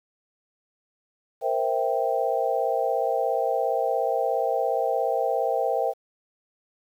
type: chord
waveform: sine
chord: C dominant seventh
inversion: third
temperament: equal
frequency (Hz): 466.2 / 523.3 / 659.3 / 784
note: Bb4 / C5 / E5 / G5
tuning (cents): 0 / 0 / 0 / 0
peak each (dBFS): -28 / -27 / -27 / -27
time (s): 1.41-5.94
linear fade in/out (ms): 50
effects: 9-bit